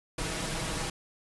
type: noise with comb filter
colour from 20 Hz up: pink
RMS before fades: -33 dBFS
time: 0.18-0.9 s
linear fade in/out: 5 ms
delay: 6.2 ms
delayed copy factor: +0.55
effects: resampled to 24000 Hz